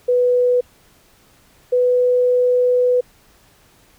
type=tone pair in turn; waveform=sine; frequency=493.9 / 496.2 Hz; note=B4 / B4; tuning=0 / +8 cents; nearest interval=unison; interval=8 cents; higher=second; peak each=-12 dBFS; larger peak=neither; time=0.08-0.61 / 1.72-3.01 s; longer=second; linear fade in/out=10 ms; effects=pink hiss -53 dBFS RMS until 3.98 s